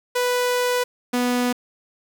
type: tone pair in turn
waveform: sawtooth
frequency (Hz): 493.9 / 246.2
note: B4 / B3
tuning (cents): 0 / -5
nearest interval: octave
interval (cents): 1205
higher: first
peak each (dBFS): -15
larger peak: neither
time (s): 0.15-0.84 / 1.13-1.53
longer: first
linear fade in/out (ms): 10
effects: 7-bit